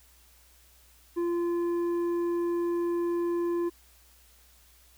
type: tone with tanh clipping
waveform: sine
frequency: 344.5 Hz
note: F4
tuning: 24 cents flat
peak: -27 dBFS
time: 1.16-3.7 s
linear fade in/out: 20 ms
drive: 7 dB
effects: added 60 Hz sine -60 dBFS peak until 4.97 s + white hiss -60 dBFS RMS until 4.97 s